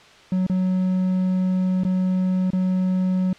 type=tone with dropouts; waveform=triangle; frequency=185.2 Hz; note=F#3; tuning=2 cents sharp; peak=-16 dBFS; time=0.32-3.33 s; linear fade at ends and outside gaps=2 ms; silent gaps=0.466-0.497 / 1.836-1.849 / 2.504-2.532 s; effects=white hiss -48 dBFS RMS until 3.38 s + low-pass 4000 Hz 12 dB/octave